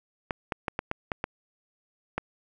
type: clicks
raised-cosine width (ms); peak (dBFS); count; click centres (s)
0.5; -13; 8; 0.308 / 0.522 / 0.682 / 0.791 / 0.914 / 1.118 / 1.241 / 2.18
effects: none